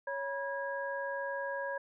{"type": "tone cluster", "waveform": "sine", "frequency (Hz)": [555, 968, 1643], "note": ["C#5", "B5", "G#6"], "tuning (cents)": [2, -35, -19], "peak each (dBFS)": [-37, -40, -39], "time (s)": [0.07, 1.78], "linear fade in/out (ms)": 5, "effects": []}